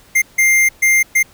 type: tone bursts at uneven times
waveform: square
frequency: 2100 Hz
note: C7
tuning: 6 cents sharp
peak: -10 dBFS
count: 4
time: 0.15-0.22 / 0.38-0.69 / 0.82-1.03 / 1.15-1.23 s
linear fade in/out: 10 ms
effects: pink hiss -47 dBFS RMS until 1.33 s